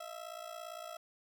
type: ring-modulated tone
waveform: 30% pulse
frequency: 659.3 Hz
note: E5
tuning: in tune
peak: -38 dBFS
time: 0-0.97 s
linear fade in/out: 5 ms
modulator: 28.8 Hz
effects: none